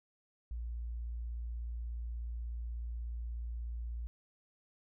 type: tone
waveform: sine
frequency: 58.27 Hz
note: A#1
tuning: in tune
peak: -37 dBFS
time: 0.51-4.07 s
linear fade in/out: 0 ms
effects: none